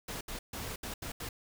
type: noise bursts at uneven times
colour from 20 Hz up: pink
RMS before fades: -40 dBFS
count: 6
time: 0.08-0.21 / 0.28-0.39 / 0.53-0.76 / 0.83-0.94 / 1.02-1.12 / 1.2-1.29 s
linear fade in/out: 5 ms
effects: none